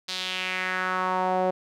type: tone with band-pass filter sweep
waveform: sawtooth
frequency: 185 Hz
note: F#3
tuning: in tune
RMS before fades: -27 dBFS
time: 0.08-1.51 s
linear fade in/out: 10 ms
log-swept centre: 4300 to 590 Hz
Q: 2.7
effects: none